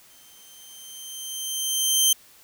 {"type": "tone with exponential growth", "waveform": "15% pulse", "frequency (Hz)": 3127, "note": "G7", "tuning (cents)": -5, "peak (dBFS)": -8, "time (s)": [0.1, 2.13], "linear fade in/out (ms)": 5, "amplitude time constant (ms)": 440, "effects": ["white hiss -53 dBFS RMS until 2.43 s"]}